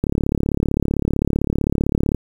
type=click train; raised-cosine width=3 ms; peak=-5 dBFS; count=76; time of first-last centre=0.04-2.147 s; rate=35.6 Hz; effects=7-bit